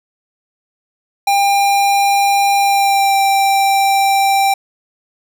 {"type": "tone with pitch glide", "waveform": "square", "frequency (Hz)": [799, 785.7], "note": ["G5", "G5"], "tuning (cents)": [33, 4], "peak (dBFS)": -11, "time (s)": [1.27, 4.54], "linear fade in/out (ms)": 5, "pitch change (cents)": -29, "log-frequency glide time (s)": [2.58, 3.16], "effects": []}